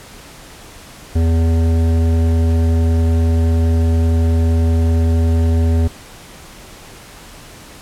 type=tone with hard clipping; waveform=sine; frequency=82.3 Hz; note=E2; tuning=2 cents flat; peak=-13 dBFS; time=1.15-5.88 s; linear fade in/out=10 ms; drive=13 dB; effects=pink hiss -38 dBFS RMS until 7.81 s + low-pass 12000 Hz 12 dB/octave